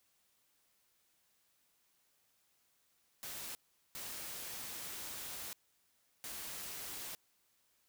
white noise bursts at uneven times, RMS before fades -45 dBFS, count 3, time 3.23-3.55 / 3.95-5.53 / 6.24-7.15 s, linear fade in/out 0 ms, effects white hiss -75 dBFS RMS until 7.88 s

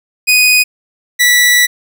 sawtooth tone pair in turn, 2489 / 1957.9 Hz, D#7 / B6, 0 / -16 cents, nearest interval major third, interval 416 cents, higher first, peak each -3 dBFS, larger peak neither, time 0.27-0.64 / 1.19-1.67 s, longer second, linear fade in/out 20 ms, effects none

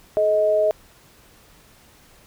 sine tone pair together, 428.6 / 628 Hz, A4 / D#5, -45 / +16 cents, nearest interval perfect fifth, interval 661 cents, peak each -23 / -16 dBFS, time 0.17-0.71 s, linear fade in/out 0 ms, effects pink hiss -52 dBFS RMS until 2.26 s

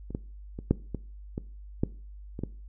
clicks, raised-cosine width 3 ms, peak -27 / -18 / -24 / -8 / -19 / -19 / -11 / -23 / -17 dBFS, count 9, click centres 0.106 / 0.149 / 0.589 / 0.71 / 0.947 / 1.379 / 1.835 / 2.391 / 2.436 s, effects noise-tail reverb RT60 0.4 s tail -20 dB re dry + added 50 Hz sine -42 dBFS peak until 2.68 s

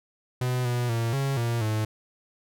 45% pulse tone with pitch steps, 125.6 / 122 / 115.5 / 137.3 / 117.5 / 108.5 Hz, B2 / B2 / A#2 / C#3 / A#2 / A2, +30 / -21 / -16 / -16 / +14 / -24 cents, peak -24 dBFS, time 0.41-1.85 s, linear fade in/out 5 ms, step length 240 ms, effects none

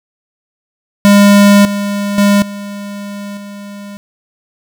square tone with level steps, 202.4 Hz, G#3, 44 cents flat, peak -4 / -15 / -7 / -23 / -27 dBFS, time 1.05-3.97 s, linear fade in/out 0 ms, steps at 1.65 / 2.18 / 2.42 / 3.37 s, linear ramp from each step 2 ms, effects none

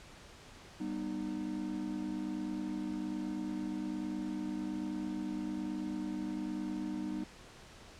triangle chord, G augmented, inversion none, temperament just, 196 / 245 / 306.2 Hz, G3 / B3 / D#4, 0 / -14 / -28 cents, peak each -39 / -39 / -36 dBFS, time 0.8-7.24 s, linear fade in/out 5 ms, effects pink hiss -54 dBFS RMS until 7.99 s + low-pass 7000 Hz 12 dB/octave

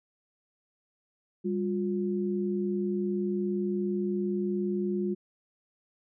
sine tone pair together, 198.59 / 355.9 Hz, G3 / F4, +23 / +33 cents, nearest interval minor seventh, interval 1010 cents, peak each -29 / -30 dBFS, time 1.44-5.15 s, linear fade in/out 20 ms, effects none

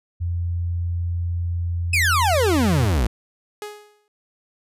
sine tone with pitch glide, 86.4 to 85.75 Hz, F2 to F2, -18 to -31 cents, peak -21 dBFS, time 0.2-2.88 s, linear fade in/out 20 ms, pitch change -13 cents, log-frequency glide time 1.47-2.15 s
40% pulse exponential sweep, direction down, 2639 to 51.91 Hz, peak -16 dBFS, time 1.93-3.07 s, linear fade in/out 5 ms
sawtooth tone with exponential decay, 417.6 Hz, G#4, 10 cents sharp, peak -24 dBFS, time 3.62-4.08 s, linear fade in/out 1 ms, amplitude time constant 100 ms
effects resampled to 32000 Hz

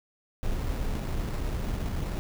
brown noise with sample-and-hold, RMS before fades -30 dBFS, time 0.43-2.19 s, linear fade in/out 0 ms, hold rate 3150 Hz, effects none

